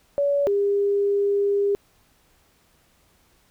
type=tone pair in turn; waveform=sine; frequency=568 / 402.8 Hz; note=C#5 / G4; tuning=+42 / +47 cents; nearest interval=tritone; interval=595 cents; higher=first; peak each=-18 dBFS; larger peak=neither; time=0.18-0.47 / 0.47-1.75 s; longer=second; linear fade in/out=0 ms; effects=pink hiss -61 dBFS RMS until 3.5 s